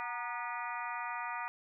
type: harmonic tone with a mistuned harmonic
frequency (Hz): 243.9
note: B3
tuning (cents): -21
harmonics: 3 / 4 / 5 / 6 / 7 / 8 / 9 / 10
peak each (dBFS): -45 / -40 / -42 / -46 / -53 / -44 / -54 / -47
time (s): 0-1.48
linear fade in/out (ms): 0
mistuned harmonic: 4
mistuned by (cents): -63
effects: none